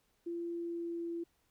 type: tone with pitch glide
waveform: sine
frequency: 341.3 to 338.4 Hz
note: F4 to E4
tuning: -40 to +45 cents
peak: -36 dBFS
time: 0.26-1.24 s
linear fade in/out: 10 ms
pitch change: -15 cents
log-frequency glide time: 0.51-1.08 s
effects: pink hiss -75 dBFS RMS until 1.5 s